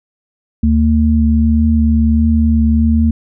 sine tone pair together, 75.8 / 225.9 Hz, D#2 / A3, -45 / +46 cents, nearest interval octave + perfect fifth, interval 1891 cents, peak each -11 dBFS, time 0.63-3.11 s, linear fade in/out 5 ms, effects none

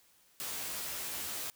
white noise with comb filter, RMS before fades -39 dBFS, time 0.4-1.5 s, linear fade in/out 0 ms, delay 14 ms, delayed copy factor +1, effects white hiss -66 dBFS RMS until 1.55 s

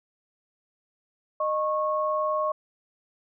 sine tone pair together, 615 / 1095.8 Hz, D#5 / C#6, -20 / -20 cents, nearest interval minor seventh, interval 1000 cents, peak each -26 dBFS, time 1.4-2.52 s, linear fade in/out 5 ms, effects none

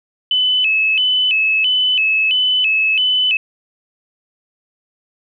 sine tone with vibrato, 2794 Hz, F7, in tune, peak -12 dBFS, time 0.31-3.37 s, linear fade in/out 2 ms, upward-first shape square, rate 1.5 Hz, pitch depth 130 cents each way, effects none

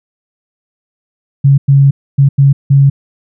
sine tone bursts at uneven times, 138.59 Hz, C#3, in tune, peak -3 dBFS, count 5, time 1.44-1.58 / 1.68-1.91 / 2.18-2.29 / 2.38-2.53 / 2.7-2.9 s, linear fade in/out 10 ms, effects none

